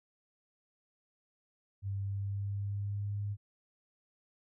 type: tone with pitch glide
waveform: sine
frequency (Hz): 98.7 to 102.12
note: G2 to G#2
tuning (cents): +12 to -29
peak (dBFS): -33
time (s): 1.82-3.37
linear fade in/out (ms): 50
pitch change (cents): +59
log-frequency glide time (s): 1.97-3.19
effects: none